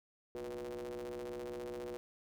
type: ring-modulated tone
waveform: 45% pulse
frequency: 64.1 Hz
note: C2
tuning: 35 cents flat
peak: -38 dBFS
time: 0.35-1.97 s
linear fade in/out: 0 ms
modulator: 424 Hz
effects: none